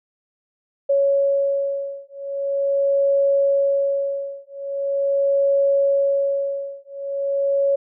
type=beating tone pair; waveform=sine; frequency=556 / 556.42 Hz; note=C#5 / C#5; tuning=+5 / +6 cents; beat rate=0.42 Hz; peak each=-20 dBFS; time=0.89-7.76 s; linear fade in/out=10 ms; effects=none